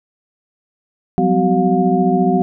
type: tone cluster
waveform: sine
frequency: 179.2 / 193.7 / 253.9 / 377.8 / 712 Hz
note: F3 / G3 / B3 / F#4 / F5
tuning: +45 / -20 / +48 / +36 / +33 cents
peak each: -18 dBFS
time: 1.18-2.42 s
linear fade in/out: 0 ms
effects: none